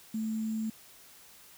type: tone with sample-and-hold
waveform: sine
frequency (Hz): 220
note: A3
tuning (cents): 0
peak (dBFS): -30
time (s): 0.14-0.7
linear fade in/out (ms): 5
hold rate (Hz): 7350
effects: white hiss -55 dBFS RMS until 1.57 s